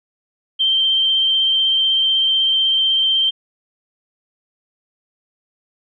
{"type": "tone with vibrato", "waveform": "sine", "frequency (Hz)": 3136, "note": "G7", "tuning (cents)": 0, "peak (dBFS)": -13, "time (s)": [0.59, 3.31], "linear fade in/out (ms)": 20, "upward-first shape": "sine", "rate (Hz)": 16, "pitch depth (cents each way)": 15, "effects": []}